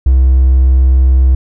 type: tone with hard clipping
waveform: triangle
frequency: 64.8 Hz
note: C2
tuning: 16 cents flat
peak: -5 dBFS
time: 0.06-1.35 s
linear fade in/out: 5 ms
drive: 4 dB
effects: none